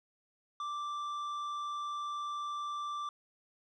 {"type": "tone with tanh clipping", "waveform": "triangle", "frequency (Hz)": 1174.7, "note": "D6", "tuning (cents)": 0, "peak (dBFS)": -37, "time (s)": [0.6, 3.09], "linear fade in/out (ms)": 2, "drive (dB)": 12, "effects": []}